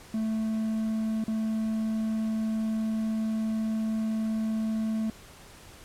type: tone with dropouts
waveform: triangle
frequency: 220 Hz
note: A3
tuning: in tune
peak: -24 dBFS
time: 0.14-5.1 s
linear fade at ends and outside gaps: 2 ms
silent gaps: 1.24-1.28 s
effects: pink hiss -50 dBFS RMS until 5.84 s + low-pass 12000 Hz 12 dB/octave